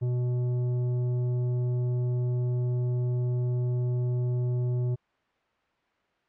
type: tone with tanh clipping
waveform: sine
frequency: 123.47 Hz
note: B2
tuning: in tune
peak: -26 dBFS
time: 0.01-4.96 s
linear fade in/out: 20 ms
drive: 9 dB
effects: white hiss -69 dBFS RMS until 6.28 s + low-pass 2000 Hz 12 dB/octave